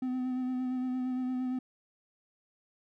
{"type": "tone with vibrato", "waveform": "triangle", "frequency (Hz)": 254.5, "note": "C4", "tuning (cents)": -48, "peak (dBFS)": -28, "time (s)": [0.02, 1.59], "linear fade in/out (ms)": 5, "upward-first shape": "sine", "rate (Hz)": 8.7, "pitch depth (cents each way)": 22, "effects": []}